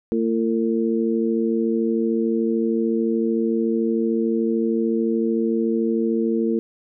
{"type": "harmonic tone", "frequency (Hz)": 113.5, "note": "A#2", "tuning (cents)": -46, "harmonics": [2, 3, 4], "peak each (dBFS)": [-21, -23, -24], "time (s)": [0.12, 6.59], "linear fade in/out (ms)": 0, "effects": []}